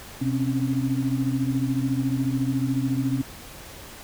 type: tone cluster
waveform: sine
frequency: 128.4 / 262.4 / 276.4 Hz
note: C3 / C4 / C#4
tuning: -32 / +5 / -5 cents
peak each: -26 dBFS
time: 0.21-3.22 s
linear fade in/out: 10 ms
effects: pink hiss -42 dBFS RMS until 4.03 s